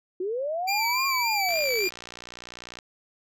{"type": "linear two-way sweep", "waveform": "sine", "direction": "up then down", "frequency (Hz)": [350.9, 1103, 350.9], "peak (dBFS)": -26, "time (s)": [0.2, 1.88], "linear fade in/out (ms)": 5, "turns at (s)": 1.07}
{"type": "tone with vibrato", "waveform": "25% pulse", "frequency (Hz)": 2347, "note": "D7", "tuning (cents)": -2, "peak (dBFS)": -21, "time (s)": [0.67, 1.9], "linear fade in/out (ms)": 20, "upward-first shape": "sine", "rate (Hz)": 3.5, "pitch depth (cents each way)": 41}
{"type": "click train", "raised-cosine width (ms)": 0.2, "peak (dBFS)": -22, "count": 79, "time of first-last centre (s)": [1.49, 2.788], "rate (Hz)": 60.1}
{"effects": []}